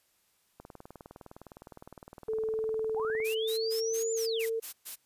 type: click train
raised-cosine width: 1 ms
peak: -32 dBFS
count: 52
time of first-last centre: 0.6-3.202 s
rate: 19.6 Hz
type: tone with pitch glide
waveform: sine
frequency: 440 to 451.6 Hz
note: A4 to A4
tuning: 0 to +45 cents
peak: -29 dBFS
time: 2.28-4.6 s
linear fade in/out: 10 ms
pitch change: +45 cents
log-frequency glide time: 3.2-4.01 s
type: linear two-way sweep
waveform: sine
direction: up then down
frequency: 737 to 7220 to 1819 Hz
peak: -35 dBFS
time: 2.96-4.46 s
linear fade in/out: 10 ms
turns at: 4.12 s
type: noise bursts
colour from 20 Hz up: blue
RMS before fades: -39 dBFS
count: 8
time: 3.24-4.96 s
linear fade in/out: 20 ms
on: 110 ms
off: 120 ms
effects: white hiss -71 dBFS RMS until 5.05 s + resampled to 32000 Hz